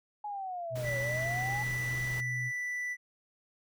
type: linear two-way sweep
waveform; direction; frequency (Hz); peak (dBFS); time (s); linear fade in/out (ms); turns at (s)
sine; down then up; 845 to 546 to 845; -35; 0.24-1.63; 5; 0.99
type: tone with pitch glide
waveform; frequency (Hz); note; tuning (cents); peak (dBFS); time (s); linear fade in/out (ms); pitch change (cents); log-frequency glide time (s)
sine; 123.47 to 124.98; B2 to B2; 0 to +21; -35; 0.7-2.52; 50; +21; 0.81-2.03
type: noise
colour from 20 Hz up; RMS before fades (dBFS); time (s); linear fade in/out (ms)
pink; -44; 0.75-2.21; 10
type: tone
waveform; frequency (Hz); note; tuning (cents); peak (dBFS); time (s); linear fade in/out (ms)
triangle; 1975.5; B6; 0; -31; 0.83-2.97; 50
effects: none